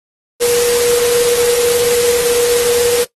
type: tone in noise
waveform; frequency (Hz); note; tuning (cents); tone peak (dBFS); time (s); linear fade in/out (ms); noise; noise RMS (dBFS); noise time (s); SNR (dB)
sine; 480; B4; -49; -11; 0.4-3.05; 20; white; -18; 0.4-3.05; +4
effects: noise-tail reverb RT60 0.1 s tail -17 dB re dry + AAC 32 kbps